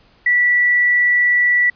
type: tone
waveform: sine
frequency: 1956 Hz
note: B6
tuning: 17 cents flat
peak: -11 dBFS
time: 0.26-1.7 s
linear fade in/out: 5 ms
effects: pink hiss -53 dBFS RMS until 1.75 s + resampled to 11025 Hz